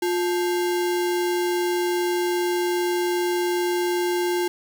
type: tone with sample-and-hold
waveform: sine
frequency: 353.8 Hz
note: F4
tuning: 23 cents sharp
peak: -20 dBFS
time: 0.02-4.48 s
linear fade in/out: 5 ms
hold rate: 1225 Hz
effects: none